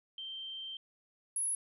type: tone pair in turn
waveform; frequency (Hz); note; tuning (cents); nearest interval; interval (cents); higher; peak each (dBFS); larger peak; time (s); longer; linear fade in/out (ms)
sine; 3136 / 10515; G7 / E9; 0 / -5; octave + major sixth; 2095; second; -40 / -31; second; 0.18-0.77 / 1.36-1.55; first; 2
effects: none